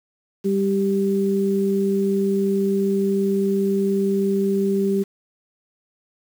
sine tone pair together, 197.14 / 392 Hz, G3 / G4, +10 / 0 cents, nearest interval octave, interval 1190 cents, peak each -20 dBFS, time 0.44-5.04 s, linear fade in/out 20 ms, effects 7-bit

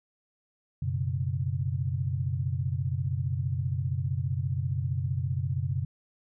sine chord, F# suspended fourth, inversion none, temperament equal, 92.5 / 123.47 / 138.59 Hz, F#2 / B2 / C#3, 0 / 0 / 0 cents, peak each -31 dBFS, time 0.82-5.85 s, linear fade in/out 5 ms, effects none

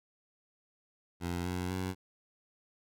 15% pulse tone with pitch steps, 87.31 / 90.02 / 92.82 Hz, F2 / F#2 / F#2, 0 / -47 / +6 cents, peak -27 dBFS, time 1.2-1.95 s, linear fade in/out 50 ms, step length 250 ms, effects none

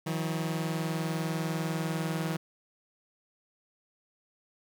sawtooth tone pair together, 159.9 / 179.91 Hz, D#3 / F#3, +48 / -48 cents, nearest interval major second, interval 204 cents, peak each -27 / -31 dBFS, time 0.06-2.37 s, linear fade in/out 10 ms, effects 10-bit

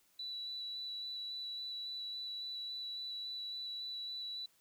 sine tone with vibrato, 3951 Hz, B7, in tune, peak -40 dBFS, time 0.19-4.46 s, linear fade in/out 5 ms, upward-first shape square, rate 3.6 Hz, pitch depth 8 cents each way, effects white hiss -71 dBFS RMS until 4.6 s

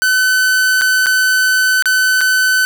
45% pulse tone with dropouts, 1514 Hz, F#6, 39 cents sharp, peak -10 dBFS, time 0.02-2.65 s, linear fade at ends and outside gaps 0 ms, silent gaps 0.812-0.818 / 1.06-1.067 / 1.824-1.857 / 2.208-2.213 s, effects none

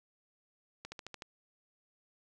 slowing click train, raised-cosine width 0.2 ms, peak -26 dBFS, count 6, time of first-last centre 0.85-1.222 s, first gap 70 ms, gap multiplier 1.03, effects none

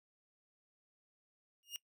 sawtooth tone with exponential growth, 2843 Hz, F7, 30 cents sharp, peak -34 dBFS, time 1.63-1.76 s, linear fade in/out 0 ms, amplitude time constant 27 ms, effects noise-tail reverb RT60 0.1 s tail -21 dB re dry

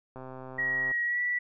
click train, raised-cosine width 1 ms, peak -29 dBFS, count 99, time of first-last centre 0.16-0.914 s, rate 130 Hz
sine tone with pitch glide, 1903 to 1954.2 Hz, A#6 to B6, +35 to -19 cents, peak -26 dBFS, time 0.58-1.39 s, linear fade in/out 10 ms, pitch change +46 cents, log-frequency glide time 1.04-1.21 s
effects none

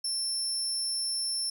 30% pulse tone, 5370 Hz, E8, 31 cents sharp, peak -25 dBFS, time 0.04-1.5 s, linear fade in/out 5 ms, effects 11-bit

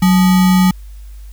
sine tone with sample-and-hold, 185 Hz, F#3, in tune, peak -7 dBFS, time 0.02-0.71 s, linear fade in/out 5 ms, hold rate 1050 Hz, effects added 50 Hz sine -30 dBFS peak until 1.32 s + white hiss -51 dBFS RMS until 1.32 s

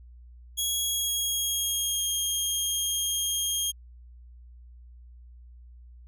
15% pulse tone with pitch glide, 3320 to 3235 Hz, G#7 to G#7, -1 to -46 cents, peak -19 dBFS, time 0.57-3.72 s, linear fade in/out 20 ms, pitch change -45 cents, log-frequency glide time 0.82-2.11 s, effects added 60 Hz sine -46 dBFS peak until 6.07 s

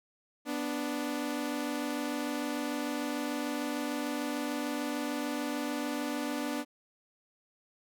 sawtooth tone pair together, 246.9 / 293.6 Hz, B3 / D4, 0 / 0 cents, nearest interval minor third, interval 300 cents, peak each -32 / -30 dBFS, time 0.45-6.65 s, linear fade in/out 50 ms, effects none

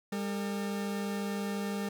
40% pulse tone pair together, 200.6 / 452.8 Hz, G3 / A4, +40 / +50 cents, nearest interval octave + major second, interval 1410 cents, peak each -32 / -39 dBFS, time 0.12-1.89 s, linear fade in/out 5 ms, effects none

